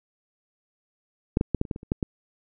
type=clicks; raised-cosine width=3 ms; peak=-7 / -8 / -9 / -10 / -26 / -15 / -23 / -29 / -10 / -12 dBFS; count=10; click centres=1.371 / 1.411 / 1.547 / 1.614 / 1.652 / 1.712 / 1.761 / 1.831 / 1.919 / 2.028 s; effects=none